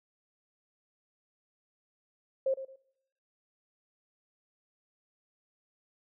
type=tone with echo; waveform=sine; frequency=533 Hz; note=C5; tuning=32 cents sharp; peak=-25 dBFS; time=2.46-2.54 s; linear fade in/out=5 ms; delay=110 ms; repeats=2; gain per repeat=-13 dB; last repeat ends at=2.76 s; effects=noise-tail reverb RT60 0.8 s tail -24 dB re dry